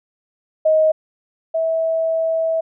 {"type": "tone pair in turn", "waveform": "sine", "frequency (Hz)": [628, 650.4], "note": ["D#5", "E5"], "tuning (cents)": [16, -23], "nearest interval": "minor second", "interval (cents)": 61, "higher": "second", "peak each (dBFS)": [-11, -16], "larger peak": "first", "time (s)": [[0.65, 0.92], [1.54, 2.61]], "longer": "second", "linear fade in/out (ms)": 10, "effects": []}